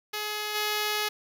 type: tone with level steps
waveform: 5% pulse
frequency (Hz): 421.9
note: G#4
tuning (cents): +27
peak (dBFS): -19 / -15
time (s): 0.13-1.09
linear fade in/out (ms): 10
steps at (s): 0.54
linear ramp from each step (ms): 20
effects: none